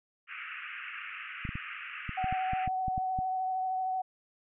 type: band-pass noise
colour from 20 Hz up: white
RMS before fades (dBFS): -42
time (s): 0.27-2.69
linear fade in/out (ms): 50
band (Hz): 1200 to 2800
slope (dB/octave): 96
type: clicks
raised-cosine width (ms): 5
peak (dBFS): -24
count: 11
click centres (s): 1.452 / 1.491 / 1.555 / 2.093 / 2.243 / 2.326 / 2.534 / 2.677 / 2.882 / 2.979 / 3.189
type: tone with vibrato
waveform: sine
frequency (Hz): 750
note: F#5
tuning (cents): +23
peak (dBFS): -29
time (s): 2.17-4.02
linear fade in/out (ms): 10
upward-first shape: sine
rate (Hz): 13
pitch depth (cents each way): 16
effects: none